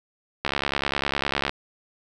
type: click train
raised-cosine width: 0.3 ms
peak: -7 dBFS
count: 74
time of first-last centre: 0.45-1.494 s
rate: 69.9 Hz
effects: none